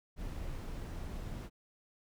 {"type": "noise", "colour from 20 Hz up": "brown", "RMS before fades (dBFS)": -41, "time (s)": [0.16, 1.5], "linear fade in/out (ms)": 50, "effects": []}